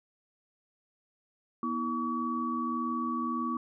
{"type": "tone cluster", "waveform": "sine", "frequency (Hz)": [241.9, 323.6, 1136], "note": ["B3", "E4", "C#6"], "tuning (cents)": [-36, -32, 42], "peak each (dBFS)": [-33, -37, -32], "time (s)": [1.63, 3.57], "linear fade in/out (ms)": 2, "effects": []}